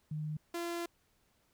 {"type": "tone pair in turn", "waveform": ["sine", "sawtooth"], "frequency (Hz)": [152.8, 342.2], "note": ["D#3", "F4"], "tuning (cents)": [-31, -35], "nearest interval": "octave + major second", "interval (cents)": 1396, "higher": "second", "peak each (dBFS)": [-35, -32], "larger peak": "second", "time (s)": [[0.11, 0.37], [0.54, 0.86]], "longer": "second", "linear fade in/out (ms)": 5, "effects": ["pink hiss -73 dBFS RMS until 1.53 s"]}